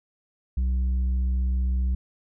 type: tone with tanh clipping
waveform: triangle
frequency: 63.2 Hz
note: B1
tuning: 41 cents sharp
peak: -22 dBFS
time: 0.57-1.95 s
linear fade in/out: 5 ms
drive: 9 dB
effects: none